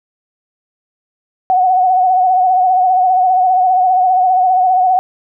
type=tone with vibrato; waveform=sine; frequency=740 Hz; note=F#5; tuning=in tune; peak=-8 dBFS; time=1.5-4.99 s; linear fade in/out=0 ms; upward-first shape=sine; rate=15 Hz; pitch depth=47 cents each way; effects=none